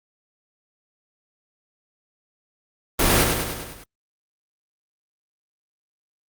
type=noise with echo; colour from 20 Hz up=pink; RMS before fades=-18 dBFS; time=2.99-3.24 s; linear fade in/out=5 ms; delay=100 ms; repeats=6; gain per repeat=-4 dB; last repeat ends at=3.84 s; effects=Opus 32 kbps